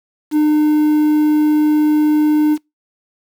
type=tone with quantisation; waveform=triangle; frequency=302.7 Hz; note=D#4; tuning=48 cents flat; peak=-8 dBFS; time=0.31-2.58 s; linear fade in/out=50 ms; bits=6; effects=noise-tail reverb RT60 0.2 s tail -26 dB re dry